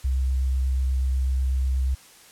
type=tone with vibrato; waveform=sine; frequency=65.41 Hz; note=C2; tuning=in tune; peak=-20 dBFS; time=0.04-1.95 s; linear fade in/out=10 ms; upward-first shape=sine; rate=8.2 Hz; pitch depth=12 cents each way; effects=white hiss -50 dBFS RMS until 2.31 s + low-pass 11000 Hz 12 dB/octave